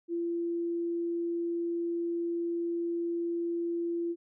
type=tone; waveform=sine; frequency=340.6 Hz; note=F4; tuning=43 cents flat; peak=-29 dBFS; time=0.08-4.16 s; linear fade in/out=50 ms; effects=none